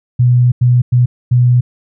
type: tone bursts at uneven times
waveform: sine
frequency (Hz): 123.3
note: B2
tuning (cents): -2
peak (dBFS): -6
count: 4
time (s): 0.19-0.52 / 0.61-0.82 / 0.92-1.06 / 1.31-1.61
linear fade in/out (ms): 10
effects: none